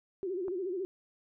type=tone with vibrato; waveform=sine; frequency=370 Hz; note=F#4; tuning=in tune; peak=-32 dBFS; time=0.23-0.85 s; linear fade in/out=0 ms; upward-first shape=sine; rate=14 Hz; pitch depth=120 cents each way
type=click; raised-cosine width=1 ms; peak=-32 dBFS; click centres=0.482 s
effects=none